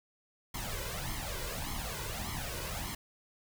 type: noise with flanger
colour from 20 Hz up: pink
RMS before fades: -38 dBFS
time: 0.54-2.95 s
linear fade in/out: 5 ms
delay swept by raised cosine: 0.94 to 2.04 ms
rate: 1.7 Hz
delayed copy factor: +0.75
effects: none